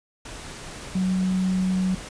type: tone in noise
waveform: sine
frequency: 186.3 Hz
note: F#3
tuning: 12 cents sharp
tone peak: -20 dBFS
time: 0.95-1.95 s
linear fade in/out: 5 ms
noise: pink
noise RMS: -38 dBFS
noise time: 0.25-2.09 s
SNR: +15 dB
effects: resampled to 22050 Hz